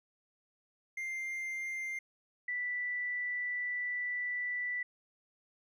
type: tone pair in turn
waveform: triangle / sine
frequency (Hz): 2099 / 1971.9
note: C7 / B6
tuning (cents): +5 / -3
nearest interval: minor second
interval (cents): 108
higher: first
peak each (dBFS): -34 / -33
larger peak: second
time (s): 0.97-1.99 / 2.48-4.83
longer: second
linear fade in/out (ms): 5
effects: none